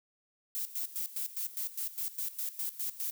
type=noise with tremolo; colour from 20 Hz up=violet; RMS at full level=-35 dBFS; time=0.55-3.11 s; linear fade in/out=0 ms; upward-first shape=square; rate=4.9 Hz; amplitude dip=80%; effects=none